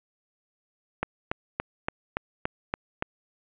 click train, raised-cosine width 0.5 ms, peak -11 dBFS, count 8, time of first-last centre 1.03-3.024 s, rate 3.51 Hz, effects resampled to 8000 Hz + 8-bit

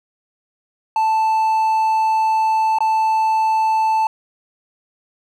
triangle tone with dropouts, 880 Hz, A5, in tune, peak -12 dBFS, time 0.96-4.07 s, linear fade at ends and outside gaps 2 ms, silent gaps 2.786-2.805 s, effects none

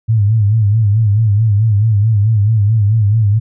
sine tone with vibrato, 106.7 Hz, G#2, 47 cents sharp, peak -8 dBFS, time 0.08-3.4 s, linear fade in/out 20 ms, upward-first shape sine, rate 4.6 Hz, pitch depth 110 cents each way, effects none

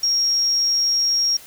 sine tone, 5588 Hz, F8, in tune, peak -16 dBFS, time 0.03-1.37 s, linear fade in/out 5 ms, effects white hiss -43 dBFS RMS until 1.46 s

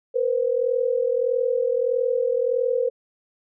sine tone pair together, 473.4 / 515 Hz, A#4 / C5, +27 / -28 cents, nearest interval minor second, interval 145 cents, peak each -22 dBFS, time 0.14-2.9 s, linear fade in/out 20 ms, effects none

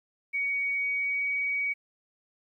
sine tone with pitch glide, 2246 to 2259 Hz, C#7 to C#7, +22 to +32 cents, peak -26 dBFS, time 0.33-1.74 s, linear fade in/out 20 ms, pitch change +10 cents, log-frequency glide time 0.73-1.26 s, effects 11-bit

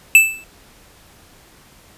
square tone with exponential decay, 2637 Hz, E7, in tune, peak -3 dBFS, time 0.15-0.44 s, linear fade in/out 1 ms, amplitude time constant 63 ms, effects pink hiss -48 dBFS RMS until 1.97 s + resampled to 32000 Hz

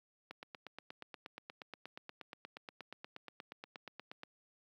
click train, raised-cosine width 0.3 ms, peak -30 dBFS, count 34, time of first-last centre 0.31-4.234 s, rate 8.41 Hz, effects high-pass 200 Hz 12 dB/octave + 12-bit

